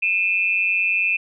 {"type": "tone pair together", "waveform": "sine", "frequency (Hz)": [2448, 2637], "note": ["D#7", "E7"], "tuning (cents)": [-29, 0], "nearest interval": "minor second", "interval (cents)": 129, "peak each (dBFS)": -20, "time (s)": [0.02, 1.17], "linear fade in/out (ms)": 10, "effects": []}